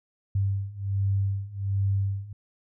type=beating tone pair; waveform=sine; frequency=97.7 / 99 Hz; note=G2 / G2; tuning=-5 / +18 cents; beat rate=1.3 Hz; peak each=-28 / -26 dBFS; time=0.35-2.33 s; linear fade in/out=5 ms; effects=none